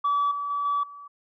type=tone with level steps; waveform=sine; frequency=1148 Hz; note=D6; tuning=40 cents flat; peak=-19 / -27 / -24 / -21 / -40 dBFS; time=0.04-1.08 s; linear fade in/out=10 ms; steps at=0.31 / 0.5 / 0.65 / 0.83 s; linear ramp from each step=5 ms; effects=tanh soft clip ceiling -18 dBFS